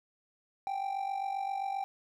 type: tone with amplitude modulation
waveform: triangle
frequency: 784 Hz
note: G5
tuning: in tune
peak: -27 dBFS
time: 0.67-1.84 s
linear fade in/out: 0 ms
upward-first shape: sine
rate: 47.6 Hz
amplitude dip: 70%
effects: none